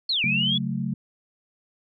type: linear two-way sweep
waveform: sine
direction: down then up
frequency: 4438 to 2300 to 3436 Hz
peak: -21 dBFS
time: 0.09-0.58 s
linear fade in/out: 5 ms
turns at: 0.24 s
type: chord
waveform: sine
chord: F# minor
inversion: second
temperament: equal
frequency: 138.59 / 185 / 220 Hz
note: C#3 / F#3 / A3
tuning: 0 / 0 / 0 cents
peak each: -29 dBFS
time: 0.24-0.94 s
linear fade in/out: 2 ms
effects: none